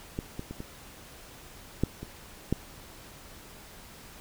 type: clicks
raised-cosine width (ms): 3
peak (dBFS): -18 / -22 / -24 / -24 / -11 / -25 / -12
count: 7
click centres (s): 0.189 / 0.394 / 0.51 / 0.604 / 1.836 / 2.03 / 2.526
effects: pink hiss -49 dBFS RMS until 4.2 s